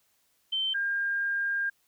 sine tone pair in turn, 3100 / 1607.4 Hz, G7 / G6, -20 / +43 cents, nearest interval major seventh, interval 1137 cents, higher first, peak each -26 dBFS, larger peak neither, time 0.52-0.74 / 0.74-1.7 s, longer second, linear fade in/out 10 ms, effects white hiss -70 dBFS RMS until 1.87 s

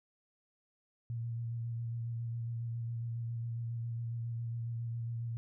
sine tone with vibrato, 116.54 Hz, A#2, in tune, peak -35 dBFS, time 1.1-5.37 s, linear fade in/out 0 ms, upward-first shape square, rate 7.3 Hz, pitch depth 17 cents each way, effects none

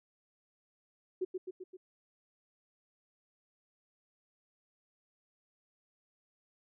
sine tone with echo, 370 Hz, F#4, in tune, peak -30 dBFS, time 1.21-1.25 s, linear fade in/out 10 ms, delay 130 ms, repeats 4, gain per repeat -4 dB, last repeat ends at 1.77 s, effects none

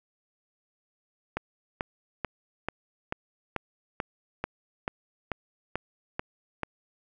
click train, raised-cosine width 0.5 ms, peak -14 dBFS, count 13, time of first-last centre 1.37-6.633 s, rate 2.28 Hz, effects none

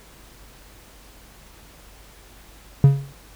triangle tone with exponential decay, 138.59 Hz, C#3, in tune, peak -4 dBFS, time 2.84-3.13 s, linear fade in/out 2 ms, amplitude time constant 61 ms, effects added 49 Hz sine -49 dBFS peak until 3.35 s + pink hiss -49 dBFS RMS until 3.35 s

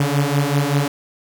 sawtooth beating tone pair, 140 / 145.2 Hz, C#3 / D3, +18 / -19 cents, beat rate 5.2 Hz, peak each -15 dBFS, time 0-0.88 s, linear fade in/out 5 ms, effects none

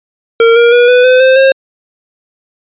square tone with pitch steps, 459.6 / 471.4 / 483.6 / 496 / 508.8 / 521.9 / 535.3 Hz, A#4 / A#4 / B4 / B4 / C5 / C5 / C5, -25 / +19 / -36 / +7 / -48 / -4 / +39 cents, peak -4 dBFS, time 0.4-1.52 s, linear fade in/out 2 ms, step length 160 ms, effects resampled to 8000 Hz

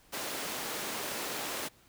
pink high-pass noise, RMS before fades -37 dBFS, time 0.12-1.69 s, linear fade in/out 20 ms, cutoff 310 Hz, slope 12 dB/octave, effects pink hiss -62 dBFS RMS until 1.88 s

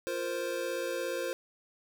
square chord, F suspended fourth, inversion none, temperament equal, 349.2 / 466.2 / 523.3 Hz, F4 / Bb4 / C5, 0 / 0 / 0 cents, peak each -39 / -39 / -35 dBFS, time 0.07-1.33 s, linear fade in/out 0 ms, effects none

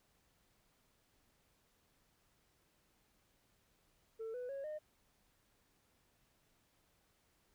sine tone with pitch steps, 447.2 / 496.2 / 550.6 / 610.9 Hz, A4 / B4 / C#5 / D#5, +28 / +8 / -12 / -32 cents, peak -39 dBFS, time 4.19-4.79 s, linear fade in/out 20 ms, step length 150 ms, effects tanh soft clip ceiling -40 dBFS + pink hiss -75 dBFS RMS until 7.54 s

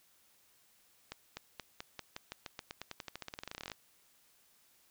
accelerating click train, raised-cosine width 0.2 ms, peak -24 dBFS, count 30, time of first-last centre 1.12-3.718 s, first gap 250 ms, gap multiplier 0.91, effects white hiss -68 dBFS RMS until 4.9 s

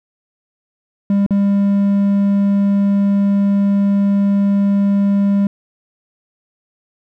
triangle tone with dropouts, 200 Hz, G3, 35 cents sharp, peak -9 dBFS, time 1.1-5.47 s, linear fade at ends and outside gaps 2 ms, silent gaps 1.264-1.307 s, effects none

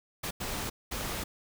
pink noise bursts at uneven times, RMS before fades -35 dBFS, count 3, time 0.23-0.31 / 0.4-0.7 / 0.91-1.24 s, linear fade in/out 10 ms, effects none

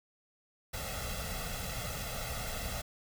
pink noise with comb filter, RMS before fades -38 dBFS, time 0.73-2.82 s, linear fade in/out 10 ms, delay 1.5 ms, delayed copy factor +0.85, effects none

